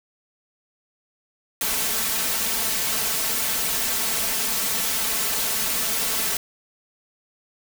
white noise with comb filter, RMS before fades -24 dBFS, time 1.61-6.37 s, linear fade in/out 2 ms, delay 4.5 ms, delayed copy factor +0.7, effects none

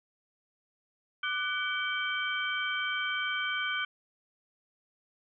sine tone cluster, 1186 / 1491 / 2293 / 3130 Hz, D6 / F#6 / D7 / G7, +17 / +13 / -42 / -3 cents, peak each -38 / -32 / -36 / -36 dBFS, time 1.23-3.85 s, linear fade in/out 5 ms, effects none

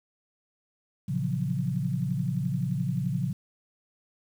sine chord, Gb major seventh, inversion first, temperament just, 115.62 / 138.75 / 173.43 / 185 Hz, Bb2 / Db3 / F3 / Gb3, -14 / +2 / -12 / 0 cents, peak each -33 / -29 / -31 / -34 dBFS, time 1.08-3.33 s, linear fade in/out 10 ms, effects 9-bit

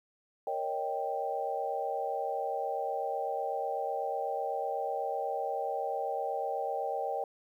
sine chord, Eb dominant seventh, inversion second, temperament equal, 466.2 / 554.4 / 622.3 / 784 Hz, Bb4 / Db5 / Eb5 / G5, 0 / 0 / 0 / 0 cents, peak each -38 / -37 / -38 / -34 dBFS, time 0.47-7.24 s, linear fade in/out 2 ms, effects 11-bit

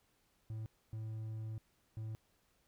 triangle tone bursts at uneven times, 110 Hz, A2, in tune, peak -38 dBFS, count 3, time 0.5-0.66 / 0.93-1.58 / 1.97-2.15 s, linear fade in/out 0 ms, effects pink hiss -75 dBFS RMS until 2.67 s

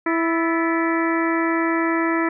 harmonic tone with a mistuned harmonic, 329.6 Hz, E4, in tune, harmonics 1 / 2 / 3 / 4 / 5 / 6 / 7, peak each -20 / -29 / -27 / -27 / -29 / -28 / -34 dBFS, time 0.06-2.29 s, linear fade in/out 5 ms, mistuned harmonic 5, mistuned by +83 cents, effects none

